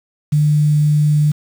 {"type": "tone with quantisation", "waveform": "sine", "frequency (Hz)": 149.6, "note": "D3", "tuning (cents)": 32, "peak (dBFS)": -10, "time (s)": [0.32, 1.32], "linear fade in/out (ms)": 10, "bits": 6, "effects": []}